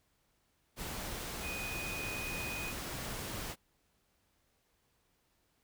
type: tone in noise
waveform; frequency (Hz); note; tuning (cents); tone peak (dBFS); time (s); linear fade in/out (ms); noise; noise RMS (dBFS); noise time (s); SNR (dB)
sine; 2489; D#7; 0; -40; 1.41-2.74; 50; pink; -41; 0.76-3.56; -2
effects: pink hiss -75 dBFS RMS until 5.63 s